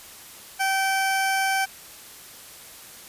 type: tone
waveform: 20% pulse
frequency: 773 Hz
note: G5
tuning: 24 cents flat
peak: -16 dBFS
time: 0.59-1.66 s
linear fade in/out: 20 ms
effects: white hiss -44 dBFS RMS until 3.08 s + resampled to 32000 Hz